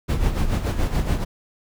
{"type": "noise with tremolo", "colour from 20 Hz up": "brown", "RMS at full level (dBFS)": -18, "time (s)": [0.08, 1.25], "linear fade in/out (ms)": 20, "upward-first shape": "sine", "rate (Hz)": 7, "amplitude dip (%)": 65, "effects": []}